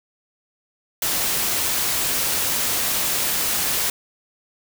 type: noise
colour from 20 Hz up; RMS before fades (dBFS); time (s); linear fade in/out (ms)
white; -22; 1.02-3.9; 2
effects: none